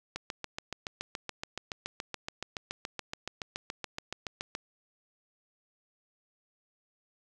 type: click train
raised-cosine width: 0.2 ms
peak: -18 dBFS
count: 32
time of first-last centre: 0.16-4.551 s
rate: 7.06 Hz
effects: none